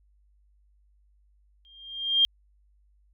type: tone with exponential growth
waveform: sine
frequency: 3203 Hz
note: G7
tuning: 37 cents sharp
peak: -15 dBFS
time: 1.65-2.25 s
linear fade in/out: 0 ms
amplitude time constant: 130 ms
effects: added 50 Hz sine -60 dBFS peak until 3.13 s